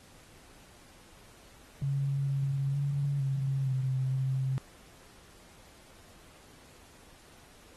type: tone with pitch steps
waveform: sine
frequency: 138.6 / 137.7 / 141.3 / 135.7 / 131 / 132.4 Hz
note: C#3 / C#3 / C#3 / C#3 / C3 / C3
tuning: 0 / -11 / +34 / -36 / +2 / +21 cents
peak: -27 dBFS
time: 1.82-4.58 s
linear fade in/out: 0 ms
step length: 460 ms
effects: pink hiss -57 dBFS RMS until 7.76 s + AAC 32 kbps